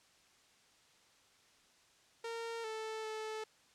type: tone with pitch steps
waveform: sawtooth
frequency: 460.2 / 439.6 / 435.7 Hz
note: A#4 / A4 / A4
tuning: -22 / -2 / -17 cents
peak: -36 dBFS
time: 2.24-3.44 s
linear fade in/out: 5 ms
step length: 400 ms
effects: white hiss -67 dBFS RMS until 3.74 s + low-pass 7000 Hz 12 dB/octave